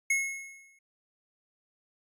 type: tone with exponential decay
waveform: square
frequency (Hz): 2175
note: C#7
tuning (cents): -33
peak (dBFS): -23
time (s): 0.1-0.79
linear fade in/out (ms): 5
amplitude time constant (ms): 150
effects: resampled to 32000 Hz